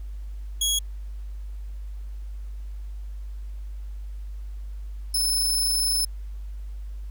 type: tone pair in turn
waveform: 20% pulse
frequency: 3322 / 5254 Hz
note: G#7 / E8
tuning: 0 / -7 cents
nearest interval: minor sixth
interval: 793 cents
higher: second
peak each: -16 dBFS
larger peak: neither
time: 0.61-0.79 / 5.14-6.05 s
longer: second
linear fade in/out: 5 ms
effects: added 50 Hz sine -32 dBFS peak until 7.1 s + pink hiss -61 dBFS RMS until 7.1 s